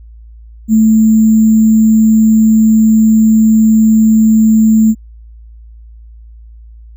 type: tone with sample-and-hold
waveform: sine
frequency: 219.7 Hz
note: A3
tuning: 2 cents flat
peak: -4 dBFS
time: 0.68-4.95 s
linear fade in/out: 50 ms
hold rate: 7350 Hz
effects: added 56 Hz sine -32 dBFS peak until 6.96 s